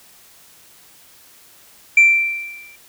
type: tone with exponential decay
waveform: sine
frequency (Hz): 2349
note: D7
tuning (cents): 0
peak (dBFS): -3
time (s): 1.97-2.76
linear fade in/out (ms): 5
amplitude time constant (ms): 170
effects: tanh soft clip ceiling -5 dBFS + white hiss -48 dBFS RMS until 2.88 s